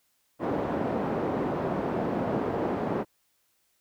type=band-pass noise; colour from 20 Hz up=pink; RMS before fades=-29 dBFS; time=0.39-3.05 s; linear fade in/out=50 ms; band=210 to 730 Hz; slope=12 dB/octave; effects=white hiss -71 dBFS RMS until 3.8 s